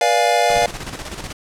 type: chord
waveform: square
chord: B diminished seventh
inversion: none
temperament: equal with one note detuned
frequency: 483.7 / 587.3 / 698.5 / 830.6 Hz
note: B4 / D5 / F5 / Ab5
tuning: -36 / 0 / 0 / 0 cents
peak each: -22 / -21 / -17 / -22 dBFS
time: 0.01-0.66 s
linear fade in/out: 2 ms
type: noise with tremolo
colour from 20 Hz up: pink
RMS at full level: -28 dBFS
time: 0.49-1.33 s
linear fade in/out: 10 ms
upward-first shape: square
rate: 16 Hz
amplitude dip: 55%
effects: low-pass 9000 Hz 12 dB/octave